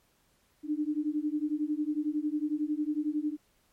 sine beating tone pair, 295.5 / 306.5 Hz, D4 / D#4, +11 / -26 cents, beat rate 11 Hz, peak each -31 dBFS, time 0.63-3.37 s, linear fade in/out 50 ms, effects pink hiss -69 dBFS RMS until 3.72 s + MP3 64 kbps

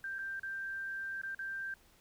sine tone with dropouts, 1576 Hz, G6, 9 cents sharp, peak -37 dBFS, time 0.04-1.74 s, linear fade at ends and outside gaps 2 ms, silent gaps 0.185-0.189 / 0.396-0.432 / 1.216-1.234 / 1.348-1.391 s, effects pink hiss -65 dBFS RMS until 2 s

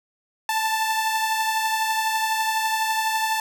sawtooth beating tone pair, 880 / 892 Hz, A5 / A5, 0 / +23 cents, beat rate 12 Hz, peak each -18 / -26 dBFS, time 0.49-3.4 s, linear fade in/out 2 ms, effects none

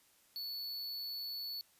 square tone, 4435 Hz, C#8, in tune, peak -40 dBFS, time 0.36-1.61 s, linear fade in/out 0 ms, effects white hiss -68 dBFS RMS until 1.79 s + resampled to 32000 Hz

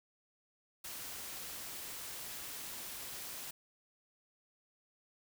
white noise, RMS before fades -45 dBFS, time 0.84-3.51 s, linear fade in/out 5 ms, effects none

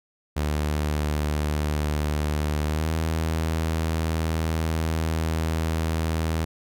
sawtooth tone with pitch glide, 75.1 to 80.49 Hz, D2 to E2, +39 to -41 cents, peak -19 dBFS, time 0.36-6.45 s, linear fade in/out 10 ms, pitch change +120 cents, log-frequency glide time 2.63-2.92 s, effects none

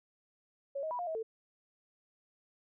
sine tone with pitch steps, 555 / 631 / 980 / 706 / 641 / 446 Hz, C#5 / D#5 / B5 / F5 / E5 / A4, +2 / +24 / -14 / +19 / -49 / +23 cents, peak -34 dBFS, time 0.75-1.23 s, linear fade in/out 10 ms, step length 80 ms, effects none

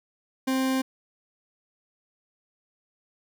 40% pulse tone, 262.8 Hz, C4, 8 cents sharp, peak -22 dBFS, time 0.47-0.82 s, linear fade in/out 10 ms, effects none

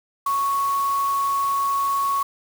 sine tone in noise, 1108.7 Hz, C#6, in tune, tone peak -19 dBFS, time 0.26-2.23 s, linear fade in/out 5 ms, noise white, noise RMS -37 dBFS, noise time 0.26-2.23 s, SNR +15 dB, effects none

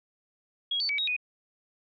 sine tone with pitch steps, 3304 / 4520 / 2279 / 3784 / 2482 Hz, G#7 / C#8 / C#7 / A#7 / D#7, -10 / +33 / +47 / +25 / -5 cents, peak -26 dBFS, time 0.71-1.165 s, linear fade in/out 5 ms, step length 91 ms, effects none

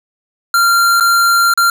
square tone with dropouts, 1383 Hz, F6, 17 cents flat, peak -9 dBFS, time 0.54-1.7 s, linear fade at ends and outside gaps 2 ms, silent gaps 1-1.007 / 1.538-1.575 s, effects none

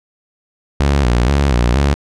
sawtooth tone with vibrato, 65 Hz, C2, 11 cents flat, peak -7 dBFS, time 0.8-1.94 s, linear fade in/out 0 ms, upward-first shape square, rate 2.1 Hz, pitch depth 140 cents each way, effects low-pass 7000 Hz 12 dB/octave

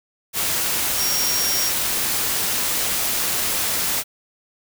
sine tone in noise, 5600 Hz, F8, 4 cents sharp, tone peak -22 dBFS, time 0.96-1.72 s, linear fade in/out 50 ms, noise white, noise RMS -22 dBFS, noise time 0.33-4.04 s, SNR -3 dB, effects none

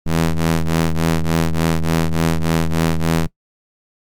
sawtooth ring-modulated tone, 82.41 Hz, E2, in tune, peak -7 dBFS, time 0.06-3.27 s, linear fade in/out 5 ms, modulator 80.7 Hz, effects noise-tail reverb RT60 0.1 s tail -20 dB re dry + MP3 96 kbps

